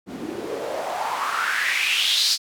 white noise with band-pass filter sweep, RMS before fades -24 dBFS, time 0.06-2.38 s, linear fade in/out 50 ms, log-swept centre 230 to 4900 Hz, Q 4.3, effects none

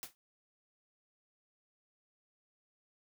white noise with exponential decay, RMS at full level -40 dBFS, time 0.03-0.15 s, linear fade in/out 0 ms, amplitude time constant 25 ms, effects none

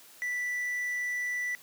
triangle tone, 1971 Hz, B6, 4 cents flat, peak -28 dBFS, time 0.22-1.55 s, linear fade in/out 0 ms, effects white hiss -54 dBFS RMS until 1.62 s + high-pass 150 Hz 12 dB/octave

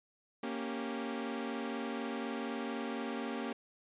sawtooth chord, G diminished, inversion first, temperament equal, 233.1 / 277.2 / 392 Hz, Bb3 / Db4 / G4, 0 / 0 / 0 cents, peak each -35 / -37 / -39 dBFS, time 0.43-3.53 s, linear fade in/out 5 ms, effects resampled to 8000 Hz

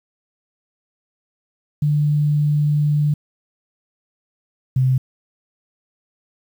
sine tone pair in turn, 148.2 / 130.03 Hz, D3 / C3, +16 / -10 cents, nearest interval major second, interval 226 cents, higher first, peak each -14 / -13 dBFS, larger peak second, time 1.82-3.14 / 4.76-4.98 s, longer first, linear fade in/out 5 ms, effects 8-bit

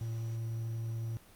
triangle tone with quantisation, 113.9 Hz, A#2, 40 cents flat, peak -32 dBFS, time 0.01-1.17 s, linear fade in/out 0 ms, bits 10, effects pink hiss -59 dBFS RMS until 1.35 s + Opus 48 kbps

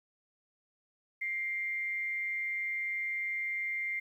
sine tone with amplitude modulation, 2100 Hz, C7, 6 cents sharp, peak -30 dBFS, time 1.21-4 s, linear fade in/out 10 ms, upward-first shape sine, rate 197 Hz, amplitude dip 40%, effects 11-bit

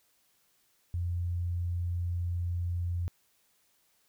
sine tone, 87.31 Hz, F2, in tune, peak -29 dBFS, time 0.94-3.08 s, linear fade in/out 0 ms, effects white hiss -70 dBFS RMS until 4.08 s

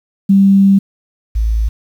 sine tone pair in turn, 196 / 55 Hz, G3 / A1, 0 / 0 cents, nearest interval octave + minor seventh, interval 2200 cents, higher first, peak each -5 / -11 dBFS, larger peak first, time 0.29-0.79 / 1.35-1.69 s, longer first, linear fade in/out 10 ms, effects 7-bit

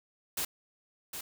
white noise with echo, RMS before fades -33 dBFS, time 0.37-0.45 s, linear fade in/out 5 ms, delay 760 ms, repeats 1, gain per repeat -7 dB, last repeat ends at 1.21 s, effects none

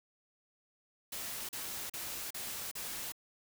white noise bursts, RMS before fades -41 dBFS, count 5, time 1.12-3.122 s, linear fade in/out 5 ms, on 370 ms, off 38 ms, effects none

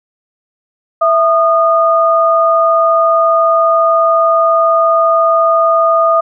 sine tone pair together, 660.4 / 1226 Hz, E5 / D#6, +3 / -26 cents, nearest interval major seventh, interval 1071 cents, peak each -10 dBFS, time 1.01-6.21 s, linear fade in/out 10 ms, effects none

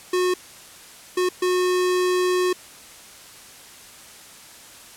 square tone bursts at uneven times, 363.7 Hz, F#4, 30 cents flat, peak -19 dBFS, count 3, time 0.13-0.34 / 1.17-1.29 / 1.42-2.53 s, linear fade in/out 5 ms, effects white hiss -44 dBFS RMS until 4.96 s + low-pass 11000 Hz 12 dB/octave

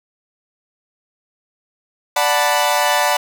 sawtooth chord, B minor seventh, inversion first, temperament equal, 587.3 / 740 / 880 / 987.8 Hz, D5 / F#5 / A5 / B5, 0 / 0 / 0 / 0 cents, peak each -16 dBFS, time 2.16-3.17 s, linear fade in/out 5 ms, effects none

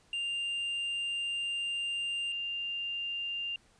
triangle / sine tone pair in turn, 2794 / 2794 Hz, F7 / F7, 0 / 0 cents, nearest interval unison, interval 0 cents, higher neither, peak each -30 / -33 dBFS, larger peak first, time 0.13-2.32 / 2.32-3.56 s, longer first, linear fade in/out 2 ms, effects pink hiss -65 dBFS RMS until 3.79 s + resampled to 22050 Hz

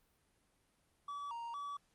triangle tone with pitch steps, 1146 / 933 / 1145 Hz, D6 / A#5 / D6, -43 / +1 / -44 cents, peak -39 dBFS, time 1.08-1.77 s, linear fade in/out 5 ms, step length 230 ms, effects pink hiss -75 dBFS RMS until 1.94 s + Opus 32 kbps

